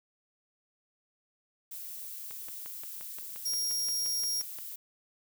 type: noise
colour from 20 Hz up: violet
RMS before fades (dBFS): -42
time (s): 1.71-4.76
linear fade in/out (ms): 5
type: click train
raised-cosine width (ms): 0.3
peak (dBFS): -31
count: 14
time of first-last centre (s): 2.31-4.587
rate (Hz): 5.71
type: tone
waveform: sawtooth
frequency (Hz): 5600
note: F8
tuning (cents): +4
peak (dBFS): -27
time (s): 3.45-4.42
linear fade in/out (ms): 10
effects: none